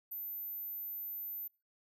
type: tone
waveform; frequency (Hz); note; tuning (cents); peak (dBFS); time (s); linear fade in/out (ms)
sine; 14200; A9; +15; -39; 0.11-1.48; 10
effects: noise-tail reverb RT60 0.3 s tail -25 dB re dry